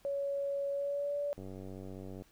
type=tone with pitch glide; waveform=sine; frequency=560 to 576.4 Hz; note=C#5 to D5; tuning=+18 to -33 cents; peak=-32 dBFS; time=0.05-1.33 s; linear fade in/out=0 ms; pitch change=+49 cents; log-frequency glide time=0.71-1.16 s
type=click train; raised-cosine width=2 ms; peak=-33 dBFS; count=81; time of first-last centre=1.38-2.221 s; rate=95.1 Hz
effects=pink hiss -66 dBFS RMS until 2.31 s